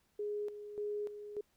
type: tone with tremolo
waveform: sine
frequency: 415.6 Hz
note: G#4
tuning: 1 cent sharp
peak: -35 dBFS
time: 0.19-1.41 s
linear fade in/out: 5 ms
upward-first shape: square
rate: 1.7 Hz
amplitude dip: 65%
effects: pink hiss -75 dBFS RMS until 1.56 s